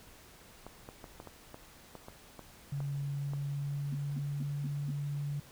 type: clicks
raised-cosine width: 1 ms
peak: -31 dBFS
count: 11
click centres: 0.666 / 0.889 / 1.042 / 1.201 / 1.273 / 1.544 / 1.953 / 2.084 / 2.393 / 2.804 / 3.335 s
type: tone with pitch glide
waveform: sine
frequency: 140.7 to 143.74 Hz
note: C#3 to D3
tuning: +26 to -37 cents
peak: -33 dBFS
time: 2.72-5.4 s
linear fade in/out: 5 ms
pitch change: +37 cents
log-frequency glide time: 2.92-4.68 s
type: tone bursts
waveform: sine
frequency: 239.5 Hz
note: A#3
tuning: 47 cents sharp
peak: -38 dBFS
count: 5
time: 3.92-4.91 s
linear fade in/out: 5 ms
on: 30 ms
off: 210 ms
effects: pink hiss -56 dBFS RMS until 5.51 s